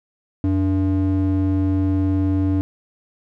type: ring-modulated tone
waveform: triangle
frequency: 190 Hz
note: F#3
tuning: 46 cents sharp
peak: -11 dBFS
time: 0.44-2.61 s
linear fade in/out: 0 ms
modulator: 99.7 Hz
effects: none